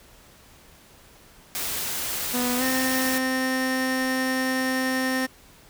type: noise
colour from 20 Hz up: white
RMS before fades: -29 dBFS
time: 1.55-3.18 s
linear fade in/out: 0 ms
type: tone with pitch glide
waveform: sawtooth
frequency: 246.9 to 259.5 Hz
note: B3 to C4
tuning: 0 to -14 cents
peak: -20 dBFS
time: 2.33-5.27 s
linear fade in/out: 20 ms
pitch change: +86 cents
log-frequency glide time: 2.57-2.63 s
type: tone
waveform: square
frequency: 1827 Hz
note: A#6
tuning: 35 cents flat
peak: -29 dBFS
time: 2.61-5.27 s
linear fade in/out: 20 ms
effects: pink hiss -52 dBFS RMS until 5.69 s